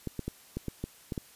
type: clicks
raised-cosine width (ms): 3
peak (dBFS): -20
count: 8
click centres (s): 0.073 / 0.193 / 0.28 / 0.57 / 0.683 / 0.84 / 1.122 / 1.178
effects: white hiss -56 dBFS RMS until 1.35 s + resampled to 32000 Hz